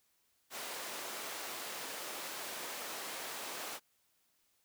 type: high-pass noise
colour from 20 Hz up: pink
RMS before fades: -43 dBFS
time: 0.5-3.8 s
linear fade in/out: 50 ms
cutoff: 480 Hz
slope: 12 dB/octave
effects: white hiss -75 dBFS RMS until 4.64 s